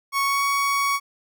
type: tone with pitch glide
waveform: 30% pulse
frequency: 1108 to 1119.6 Hz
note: C#6 to C#6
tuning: -1 to +17 cents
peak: -17 dBFS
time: 0.12-1 s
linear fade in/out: 50 ms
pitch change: +18 cents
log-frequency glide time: 0.23-0.43 s
effects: none